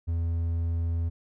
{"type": "tone", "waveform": "triangle", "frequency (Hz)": 83.7, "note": "E2", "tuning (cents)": 27, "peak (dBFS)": -23, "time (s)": [0.07, 1.1], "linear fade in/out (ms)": 20, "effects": []}